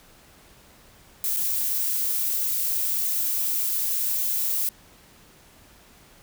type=noise with dropouts; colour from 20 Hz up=violet; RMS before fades=-25 dBFS; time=1.24-4.69 s; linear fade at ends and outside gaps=1 ms; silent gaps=1.364-1.369 s; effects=pink hiss -53 dBFS RMS until 6.22 s